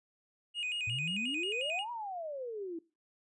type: tone with vibrato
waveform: triangle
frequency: 2671 Hz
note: E7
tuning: 22 cents sharp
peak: -32 dBFS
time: 0.54-1.85 s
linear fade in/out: 50 ms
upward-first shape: square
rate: 5.6 Hz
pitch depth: 120 cents each way
type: exponential two-way sweep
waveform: sine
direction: up then down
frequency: 107.9 to 981 to 320.6 Hz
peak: -37 dBFS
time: 0.87-2.79 s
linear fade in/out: 5 ms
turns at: 1.91 s
effects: noise-tail reverb RT60 0.3 s tail -20 dB re dry + resampled to 24000 Hz